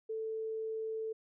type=tone; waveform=sine; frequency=442 Hz; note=A4; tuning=8 cents sharp; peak=-35 dBFS; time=0.09-1.13 s; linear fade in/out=10 ms; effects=none